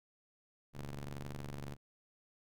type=ring-modulated tone; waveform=sawtooth; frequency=72 Hz; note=D2; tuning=34 cents flat; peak=-35 dBFS; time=0.73-1.77 s; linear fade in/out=50 ms; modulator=61.2 Hz; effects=none